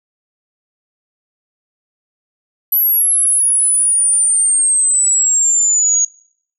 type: exponential sweep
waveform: sine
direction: down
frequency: 11840 to 6650 Hz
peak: -10 dBFS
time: 2.72-6.05 s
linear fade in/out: 5 ms
effects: noise-tail reverb RT60 0.6 s tail -23 dB re dry